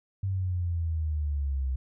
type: exponential sweep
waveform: sine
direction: down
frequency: 98 to 64.2 Hz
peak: -26 dBFS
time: 0.23-1.76 s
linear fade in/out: 5 ms
effects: none